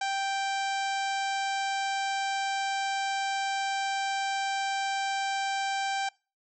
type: harmonic tone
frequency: 784 Hz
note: G5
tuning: in tune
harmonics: 1 / 2 / 3 / 4 / 5 / 6 / 7 / 8 / 9 / 10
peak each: -29 / -35 / -39 / -41 / -43 / -45 / -46 / -47 / -48 / -49 dBFS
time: 0.01-6.09 s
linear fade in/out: 5 ms
effects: noise-tail reverb RT60 0.3 s tail -23 dB re dry